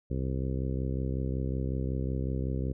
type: harmonic tone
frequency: 65.41 Hz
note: C2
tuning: in tune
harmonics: 1 / 2 / 3 / 4 / 5 / 6 / 7 / 8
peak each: -32 / -33 / -38 / -39 / -42 / -42 / -44 / -46 dBFS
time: 0.1-2.73 s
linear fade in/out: 10 ms
effects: none